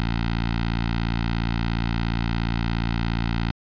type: tone with notch filter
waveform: 10% pulse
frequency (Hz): 57.1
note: A#1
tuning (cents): -35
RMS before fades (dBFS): -24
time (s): 0-3.51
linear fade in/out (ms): 0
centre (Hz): 460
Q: 0.62
effects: resampled to 11025 Hz